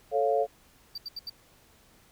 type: chord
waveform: sine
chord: A augmented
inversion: none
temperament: equal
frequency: 440 / 554.4 / 698.5 Hz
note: A4 / C#5 / E#5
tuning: 0 / 0 / 0 cents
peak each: -27 dBFS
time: 0.11-0.47 s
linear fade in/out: 50 ms
type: tone bursts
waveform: triangle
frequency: 4654 Hz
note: D8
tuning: 17 cents flat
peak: -33 dBFS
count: 4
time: 0.95-1.298 s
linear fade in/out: 5 ms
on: 30 ms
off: 76 ms
effects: pink hiss -60 dBFS RMS until 2.11 s